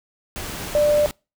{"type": "tone in noise", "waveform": "sine", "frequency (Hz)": 593, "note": "D5", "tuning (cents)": 17, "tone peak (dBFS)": -14, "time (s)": [0.75, 1.06], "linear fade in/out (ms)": 0, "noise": "pink", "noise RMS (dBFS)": -31, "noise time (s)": [0.36, 1.11], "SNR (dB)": 14, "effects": ["noise-tail reverb RT60 0.3 s tail -26 dB re dry"]}